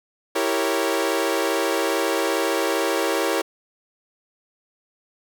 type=chord; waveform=sawtooth; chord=E diminished seventh; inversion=none; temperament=equal with one note detuned; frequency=329.6 / 392 / 464.8 / 554.4 Hz; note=E4 / G4 / Bb4 / Db5; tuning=0 / 0 / -5 / 0 cents; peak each=-22 dBFS; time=0.35-3.42 s; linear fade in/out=10 ms; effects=none